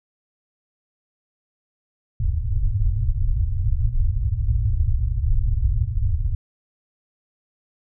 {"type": "low-pass noise", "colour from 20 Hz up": "pink", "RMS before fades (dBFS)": -20, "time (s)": [2.2, 6.35], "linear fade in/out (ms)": 5, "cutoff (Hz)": 120, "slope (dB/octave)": 96, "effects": []}